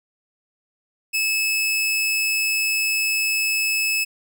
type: tone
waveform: sawtooth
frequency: 2600 Hz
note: E7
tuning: 24 cents flat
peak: -16 dBFS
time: 1.13-4.05 s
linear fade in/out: 20 ms
effects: none